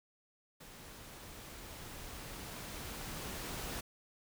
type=noise with level ramp; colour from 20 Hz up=pink; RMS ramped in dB=-53 to -41 dBFS; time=0.6-3.81 s; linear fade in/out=10 ms; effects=none